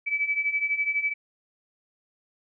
sine beating tone pair, 2291 / 2303 Hz, D7 / D7, -44 / -34 cents, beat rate 12 Hz, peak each -29 / -25 dBFS, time 0.06-1.14 s, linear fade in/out 20 ms, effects none

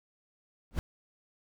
brown noise with exponential growth, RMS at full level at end -25 dBFS, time 0.71-0.79 s, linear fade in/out 0 ms, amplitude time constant 17 ms, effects none

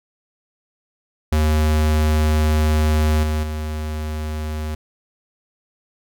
square tone with level steps, 77 Hz, D#2, 17 cents flat, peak -15 / -19 / -24 dBFS, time 1.32-4.75 s, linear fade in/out 5 ms, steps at 3.23 / 3.43 s, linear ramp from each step 2 ms, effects none

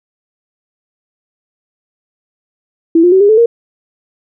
sine tone with pitch steps, 330.1 / 353.8 / 379.2 / 406.4 / 435.6 / 466.8 Hz, E4 / F4 / F#4 / G#4 / A4 / A#4, +2 / +23 / +43 / -38 / -17 / +2 cents, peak -4 dBFS, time 2.95-3.46 s, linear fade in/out 5 ms, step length 85 ms, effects none

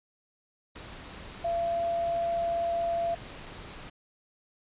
sine tone in noise, 680 Hz, F5, 46 cents flat, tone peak -26 dBFS, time 1.44-3.15 s, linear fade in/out 10 ms, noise pink, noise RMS -44 dBFS, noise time 0.75-3.9 s, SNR +15 dB, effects resampled to 8000 Hz

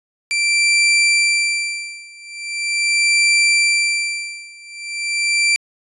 sawtooth tone with tremolo, 2349 Hz, D7, in tune, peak -8 dBFS, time 0.31-5.56 s, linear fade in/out 0 ms, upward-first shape sine, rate 0.41 Hz, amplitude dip 95%, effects resampled to 24000 Hz

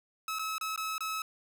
sawtooth tone with dropouts, 1292 Hz, E6, 35 cents flat, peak -29 dBFS, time 0.28-1.22 s, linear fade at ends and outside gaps 2 ms, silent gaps 0.387-0.393 / 0.582-0.611 / 0.761-0.776 / 0.981-1.006 s, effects none

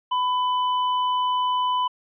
sine tone with tanh clipping, 1000 Hz, B5, 21 cents sharp, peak -22 dBFS, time 0.11-1.88 s, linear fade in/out 10 ms, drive 13 dB, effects resampled to 8000 Hz

